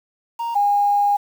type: tone pair in turn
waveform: triangle / sine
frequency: 932.3 / 814.7 Hz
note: A#5 / G#5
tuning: 0 / -33 cents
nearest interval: major second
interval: 233 cents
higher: first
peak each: -20 / -14 dBFS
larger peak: second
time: 0.39-0.55 / 0.55-1.17 s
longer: second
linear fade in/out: 10 ms
effects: 7-bit

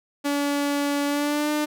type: tone with pitch glide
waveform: sawtooth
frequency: 286 to 299.9 Hz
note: D4 to D4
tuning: -46 to +36 cents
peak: -18 dBFS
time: 0.24-1.66 s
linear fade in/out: 20 ms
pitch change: +82 cents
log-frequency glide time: 1.06-1.51 s
effects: none

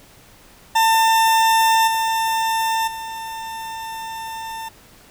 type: tone with level steps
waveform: 40% pulse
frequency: 897 Hz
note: A5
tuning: 33 cents sharp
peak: -12 / -17 / -27 dBFS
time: 0.75-4.69 s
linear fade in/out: 10 ms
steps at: 1.87 / 2.87 s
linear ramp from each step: 10 ms
effects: pink hiss -48 dBFS RMS until 5.1 s

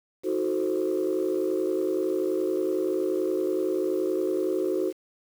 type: chord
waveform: sine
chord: D# diminished seventh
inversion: none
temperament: equal with one note detuned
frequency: 318.8 / 370 / 440 / 523.3 Hz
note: D#4 / F#4 / A4 / C5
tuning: +42 / 0 / 0 / 0 cents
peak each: -29 / -25 / -31 / -31 dBFS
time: 0.23-4.93 s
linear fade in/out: 50 ms
effects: tanh soft clip ceiling -17 dBFS + 8-bit

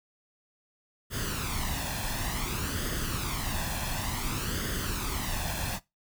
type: noise with flanger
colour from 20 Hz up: pink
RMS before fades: -32 dBFS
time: 1.1-5.8 s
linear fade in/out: 50 ms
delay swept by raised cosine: 0.61 to 1.19 ms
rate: 0.56 Hz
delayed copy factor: +0.6
effects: noise-tail reverb RT60 0.2 s tail -20 dB re dry

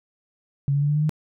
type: tone with pitch steps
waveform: sine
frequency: 140 / 142.61 / 145.27 / 147.98 / 150.74 / 153.56 Hz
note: C#3 / C#3 / D3 / D3 / D3 / D#3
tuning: +18 / +49 / -19 / +13 / +45 / -22 cents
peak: -18 dBFS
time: 0.68-1.094 s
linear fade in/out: 0 ms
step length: 69 ms
effects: none

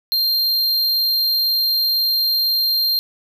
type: tone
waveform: square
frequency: 4186 Hz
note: C8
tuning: in tune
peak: -16 dBFS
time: 0.12-2.99 s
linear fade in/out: 0 ms
effects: none

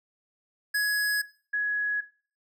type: tone pair in turn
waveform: square / sine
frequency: 1677 / 1677 Hz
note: G#6 / G#6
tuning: +16 / +16 cents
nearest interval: unison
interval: 0 cents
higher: neither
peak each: -24 dBFS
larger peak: neither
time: 0.74-1.22 / 1.53-2.01 s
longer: neither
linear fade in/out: 10 ms
effects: noise-tail reverb RT60 0.4 s tail -17 dB re dry

